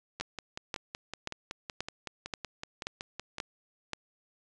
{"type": "two click trains", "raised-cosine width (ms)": 0.2, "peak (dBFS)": [-16, -20], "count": [8, 18], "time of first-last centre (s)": [[0.21, 3.933], [0.2, 3.384]], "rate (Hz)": [1.88, 5.34], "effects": ["resampled to 22050 Hz"]}